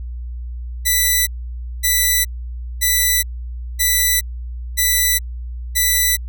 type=tone bursts; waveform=5% pulse; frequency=1981 Hz; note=B6; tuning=5 cents sharp; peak=-3 dBFS; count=6; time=0.85-6.17 s; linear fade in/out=20 ms; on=420 ms; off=560 ms; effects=added 60 Hz sine -25 dBFS peak until 6.28 s